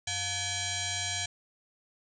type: tone with frequency modulation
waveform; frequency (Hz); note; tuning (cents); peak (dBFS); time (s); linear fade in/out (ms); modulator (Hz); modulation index
sine; 1703; G#6; +43; -30; 0.07-1.26; 5; 804; 7.3
effects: none